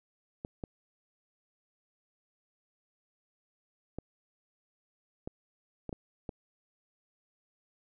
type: clicks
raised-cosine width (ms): 2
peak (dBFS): -24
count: 7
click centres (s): 0.449 / 0.638 / 3.986 / 5.275 / 5.893 / 5.928 / 6.292
effects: none